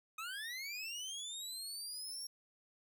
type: linear sweep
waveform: 25% pulse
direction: up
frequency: 1244.5 to 5588 Hz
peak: -38 dBFS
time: 0.18-2.27 s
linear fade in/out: 5 ms
effects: none